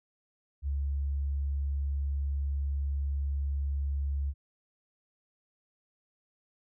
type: tone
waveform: sine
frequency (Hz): 70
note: C#2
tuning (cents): +18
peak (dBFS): -28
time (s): 0.62-4.34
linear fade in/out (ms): 50
effects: none